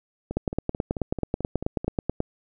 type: two click trains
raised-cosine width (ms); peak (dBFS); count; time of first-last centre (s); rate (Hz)
2; -10 / -17; 18 / 8; 0.37-2.204 / 0.31-1.845; 9.27 / 4.56
effects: none